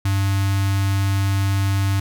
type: tone with notch filter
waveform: square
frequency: 98 Hz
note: G2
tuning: in tune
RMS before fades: -19 dBFS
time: 0.05-2 s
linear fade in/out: 5 ms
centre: 480 Hz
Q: 0.74
effects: none